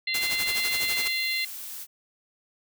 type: harmonic tone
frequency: 690 Hz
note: F5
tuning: 21 cents flat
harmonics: 3 / 4 / 5 / 6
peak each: -28 / -34 / -37 / -30 dBFS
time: 0.07-1.45 s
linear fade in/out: 5 ms
type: noise with tremolo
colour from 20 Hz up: white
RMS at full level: -29 dBFS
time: 0.14-1.08 s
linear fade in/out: 5 ms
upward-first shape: sine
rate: 12 Hz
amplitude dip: 70%
type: noise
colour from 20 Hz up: blue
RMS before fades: -38 dBFS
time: 0.51-1.87 s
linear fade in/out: 50 ms
effects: none